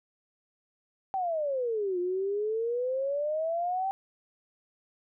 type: exponential two-way sweep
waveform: sine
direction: down then up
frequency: 784 to 351.1 to 784 Hz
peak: -27 dBFS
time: 1.14-3.91 s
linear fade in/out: 0 ms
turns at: 1.99 s
effects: none